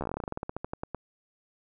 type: slowing click train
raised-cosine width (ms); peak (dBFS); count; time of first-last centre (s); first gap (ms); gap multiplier
1; -19; 21; 0.01-0.947; 13; 1.12
effects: none